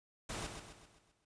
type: noise with echo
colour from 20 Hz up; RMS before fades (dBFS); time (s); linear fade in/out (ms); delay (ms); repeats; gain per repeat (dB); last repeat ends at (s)
pink; -42; 0.29-0.47; 5; 130; 6; -6; 1.25
effects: resampled to 22050 Hz